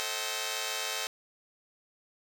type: chord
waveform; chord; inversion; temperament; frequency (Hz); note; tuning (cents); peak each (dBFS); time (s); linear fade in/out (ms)
5% pulse; A diminished seventh; none; just; 440 / 528 / 633.6 / 760.3; A4 / C5 / Eb5 / Gb5; 0 / +16 / +31 / +47; -27; 0-1.07; 0
effects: none